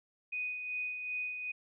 sine tone with tremolo, 2489 Hz, D#7, in tune, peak -33 dBFS, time 0.32-1.52 s, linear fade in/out 10 ms, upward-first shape sine, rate 2.6 Hz, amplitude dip 45%, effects none

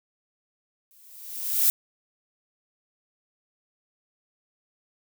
violet noise with exponential growth, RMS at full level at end -18 dBFS, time 0.91-1.7 s, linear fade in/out 0 ms, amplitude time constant 170 ms, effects none

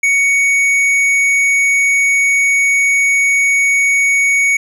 triangle tone with hard clipping, 2233 Hz, C#7, 12 cents sharp, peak -11 dBFS, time 0.03-4.57 s, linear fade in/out 5 ms, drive 11 dB, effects none

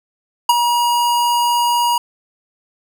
square tone with ADSR envelope, 956 Hz, A#5, 43 cents sharp, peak -7 dBFS, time 0.49-1.98 s, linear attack 5 ms, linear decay 29 ms, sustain -7 dB, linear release 4 ms, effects none

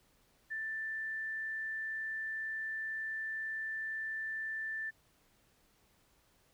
sine tone, 1769 Hz, A6, 9 cents sharp, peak -36 dBFS, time 0.5-4.91 s, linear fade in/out 20 ms, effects pink hiss -70 dBFS RMS until 6.53 s

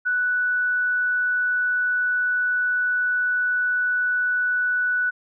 sine tone, 1482 Hz, F#6, 2 cents sharp, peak -19 dBFS, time 0.05-5.11 s, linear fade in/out 20 ms, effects none

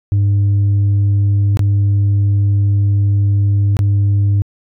sine tone with dropouts, 100.7 Hz, G2, 47 cents sharp, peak -7 dBFS, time 0.12-4.42 s, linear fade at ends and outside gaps 0 ms, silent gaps 1.571-1.593 / 3.768-3.791 s, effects tanh soft clip ceiling -9 dBFS

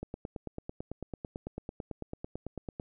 click train, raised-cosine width 2 ms, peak -24 dBFS, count 26, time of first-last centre 0.03-2.799 s, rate 9.03 Hz, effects none

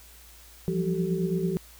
sine tone cluster, 169.8 / 178.8 / 194.5 / 381.5 / 437.4 Hz, F3 / F3 / G3 / G4 / A4, -48 / +41 / -13 / -47 / -10 cents, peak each -28 / -31 / -36 / -29 / -37 dBFS, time 0.68-1.57 s, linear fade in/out 0 ms, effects added 58 Hz sine -52 dBFS peak until 1.79 s + white hiss -52 dBFS RMS until 1.79 s

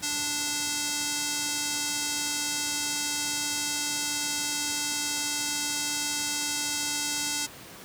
square tone with band-pass filter, 293.2 Hz, D4, 3 cents flat, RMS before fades -30 dBFS, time 0.02-7.47 s, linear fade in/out 20 ms, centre 6800 Hz, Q 1.4, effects pink hiss -45 dBFS RMS until 7.84 s + high-pass 100 Hz 12 dB/octave

